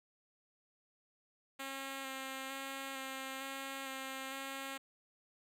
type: tone with vibrato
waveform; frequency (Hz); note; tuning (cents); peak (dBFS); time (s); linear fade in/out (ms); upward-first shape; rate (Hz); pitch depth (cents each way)
5% pulse; 268.6; C4; +46; -30; 1.59-4.78; 10; square; 1.1; 15
effects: none